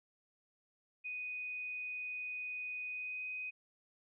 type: tone with pitch glide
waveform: sine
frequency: 2489 to 2505 Hz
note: D#7 to D#7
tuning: 0 to +11 cents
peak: -39 dBFS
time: 1.04-3.51 s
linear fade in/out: 20 ms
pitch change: +11 cents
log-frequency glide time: 2.87-3.24 s
effects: none